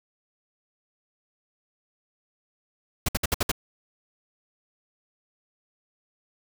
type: noise bursts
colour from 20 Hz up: pink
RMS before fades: -23 dBFS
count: 6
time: 3.06-3.516 s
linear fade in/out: 5 ms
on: 26 ms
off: 60 ms
effects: none

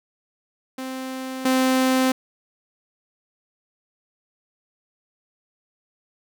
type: tone pair in turn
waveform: sawtooth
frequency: 261 / 259.7 Hz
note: C4 / C4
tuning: -4 / -13 cents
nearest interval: unison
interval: 9 cents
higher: first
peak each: -25 / -13 dBFS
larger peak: second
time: 0.78-1.45 / 1.45-2.12 s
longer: neither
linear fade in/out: 5 ms
effects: none

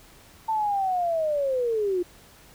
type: linear sweep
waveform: sine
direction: down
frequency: 896 to 345.1 Hz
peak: -22 dBFS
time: 0.48-2.03 s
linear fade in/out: 10 ms
effects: pink hiss -52 dBFS RMS until 2.54 s

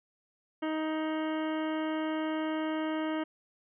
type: harmonic tone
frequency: 313.3 Hz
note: D#4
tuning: 12 cents sharp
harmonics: 1 / 2 / 3 / 4 / 5 / 6 / 7 / 9 / 10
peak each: -31 / -37 / -41 / -43 / -45 / -47 / -48 / -50 / -51 dBFS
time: 0.62-3.24 s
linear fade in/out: 10 ms
effects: none

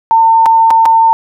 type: tone with dropouts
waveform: sine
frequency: 903 Hz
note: A5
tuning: 45 cents sharp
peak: -4 dBFS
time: 0.11-1.13 s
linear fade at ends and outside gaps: 0 ms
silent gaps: 0.458-0.462 / 0.705-0.709 / 0.855-0.859 s
effects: none

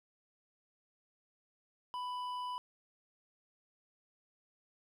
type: tone with hard clipping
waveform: triangle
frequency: 993 Hz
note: B5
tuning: 9 cents sharp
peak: -39 dBFS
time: 1.94-2.58 s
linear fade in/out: 0 ms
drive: 11 dB
effects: none

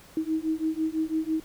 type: beating tone pair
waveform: sine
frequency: 314.6 / 320.6 Hz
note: D#4 / E4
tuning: +19 / -48 cents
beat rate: 6 Hz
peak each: -28 dBFS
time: 0.17-1.4 s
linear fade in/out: 2 ms
effects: pink hiss -52 dBFS RMS until 1.44 s

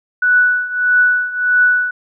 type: tone with tremolo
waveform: sine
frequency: 1480 Hz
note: F#6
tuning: in tune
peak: -7 dBFS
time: 0.22-1.91 s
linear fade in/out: 5 ms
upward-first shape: triangle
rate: 1.6 Hz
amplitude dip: 85%
effects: none

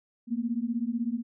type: beating tone pair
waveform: sine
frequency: 226.7 / 242.7 Hz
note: A#3 / B3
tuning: -48 / -30 cents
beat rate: 16 Hz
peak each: -30 / -30 dBFS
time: 0.27-1.23 s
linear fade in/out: 50 ms
effects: none

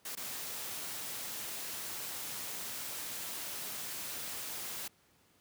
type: noise with dropouts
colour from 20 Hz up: white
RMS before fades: -41 dBFS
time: 0.05-4.88 s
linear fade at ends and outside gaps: 5 ms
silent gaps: 0.153-0.171 s
effects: pink hiss -68 dBFS RMS until 5.4 s + high-pass 80 Hz 12 dB/octave

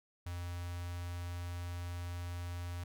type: tone with notch filter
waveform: square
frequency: 87.6 Hz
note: F2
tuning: 6 cents sharp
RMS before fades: -41 dBFS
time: 0.26-2.84 s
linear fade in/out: 5 ms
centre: 350 Hz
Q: 0.71
effects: none

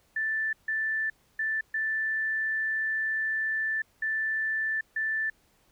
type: tone bursts at uneven times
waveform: sine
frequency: 1763 Hz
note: A6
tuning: 3 cents sharp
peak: -26 dBFS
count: 6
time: 0.16-0.53 / 0.68-1.1 / 1.39-1.61 / 1.74-3.82 / 4.02-4.81 / 4.96-5.3 s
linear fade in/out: 5 ms
effects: pink hiss -66 dBFS RMS until 5.71 s

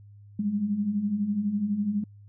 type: beating tone pair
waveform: sine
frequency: 196 / 208 Hz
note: G3 / G#3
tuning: 0 / +3 cents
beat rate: 12 Hz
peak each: -32 / -25 dBFS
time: 0.39-2.04 s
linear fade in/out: 5 ms
effects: added 102 Hz sine -47 dBFS peak until 2.28 s

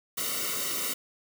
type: noise with comb filter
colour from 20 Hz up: white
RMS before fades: -31 dBFS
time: 0.17-0.94 s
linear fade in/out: 10 ms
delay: 1.2 ms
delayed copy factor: -0.8
effects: none

